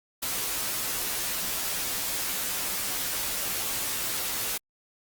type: noise with comb filter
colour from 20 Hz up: white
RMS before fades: -30 dBFS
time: 0.22-4.58 s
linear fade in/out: 10 ms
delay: 13 ms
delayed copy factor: -0.8
effects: Opus 48 kbps